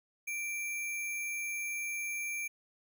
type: tone with sample-and-hold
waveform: sine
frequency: 2349 Hz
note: D7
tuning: in tune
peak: -34 dBFS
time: 0.27-2.48 s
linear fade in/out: 10 ms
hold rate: 8820 Hz
effects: none